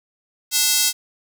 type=tone with high-pass filter; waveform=square; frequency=293.7 Hz; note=D4; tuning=in tune; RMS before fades=-18 dBFS; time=0.51-0.93 s; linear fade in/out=50 ms; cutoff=5000 Hz; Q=0.96; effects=none